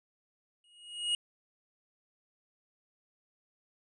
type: tone with exponential growth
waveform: square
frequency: 2881 Hz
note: F#7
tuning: 47 cents flat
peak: -26 dBFS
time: 0.64-1.15 s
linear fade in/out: 2 ms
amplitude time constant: 110 ms
effects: resampled to 22050 Hz